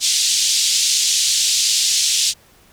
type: band-pass noise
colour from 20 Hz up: white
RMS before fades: -17 dBFS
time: 0-2.34 s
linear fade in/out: 50 ms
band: 3200 to 7400 Hz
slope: 24 dB/octave
effects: pink hiss -51 dBFS RMS until 2.72 s